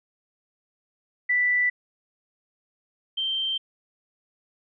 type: tone pair in turn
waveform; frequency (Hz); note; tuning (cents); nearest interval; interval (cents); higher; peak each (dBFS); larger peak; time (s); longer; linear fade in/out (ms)
sine; 1975.5 / 3136; B6 / G7; 0 / 0; minor sixth; 800; second; -19 / -24; first; 1.29-1.7 / 3.17-3.58; neither; 10
effects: none